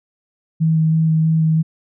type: tone with vibrato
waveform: sine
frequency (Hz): 159.8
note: D#3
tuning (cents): +47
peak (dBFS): -12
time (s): 0.6-1.63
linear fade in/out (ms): 20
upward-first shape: square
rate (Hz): 3.1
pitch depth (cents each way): 9
effects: none